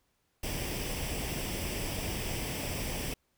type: noise with comb filter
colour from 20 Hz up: pink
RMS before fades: -35 dBFS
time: 0.43-3.14 s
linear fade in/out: 5 ms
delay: 0.37 ms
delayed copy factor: +0.6
effects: pink hiss -75 dBFS RMS until 3.37 s